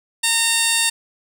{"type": "tone with band-pass filter", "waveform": "15% pulse", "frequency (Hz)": 916, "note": "A#5", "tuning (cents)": -31, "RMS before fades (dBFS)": -18, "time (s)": [0.23, 0.9], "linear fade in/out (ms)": 10, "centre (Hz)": 7500, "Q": 1.1, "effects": ["7-bit"]}